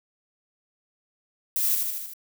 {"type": "noise with echo", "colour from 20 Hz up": "violet", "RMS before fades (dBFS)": -25, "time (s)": [1.56, 1.75], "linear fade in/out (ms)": 0, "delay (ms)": 77, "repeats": 5, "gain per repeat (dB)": -3, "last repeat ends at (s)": 2.135, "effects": []}